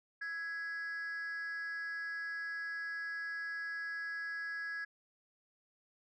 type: tone with frequency modulation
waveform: sine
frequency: 1665 Hz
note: G#6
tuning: 4 cents sharp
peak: -35 dBFS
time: 0.21-4.85 s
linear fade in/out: 10 ms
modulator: 341 Hz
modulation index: 0.34
effects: tanh soft clip ceiling -37 dBFS